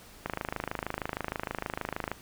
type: click train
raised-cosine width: 0.5 ms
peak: -16 dBFS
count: 50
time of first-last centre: 0.26-2.116 s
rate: 26.4 Hz
effects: pink hiss -52 dBFS RMS until 2.21 s